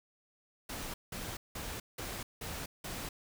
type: noise bursts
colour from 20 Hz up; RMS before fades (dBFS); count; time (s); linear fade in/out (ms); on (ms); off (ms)
pink; -41; 6; 0.69-3.09; 5; 250; 180
effects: none